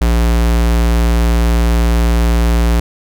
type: tone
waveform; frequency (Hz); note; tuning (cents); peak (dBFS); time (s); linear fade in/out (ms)
square; 58; A#1; -8; -10; 0.01-2.8; 5
effects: none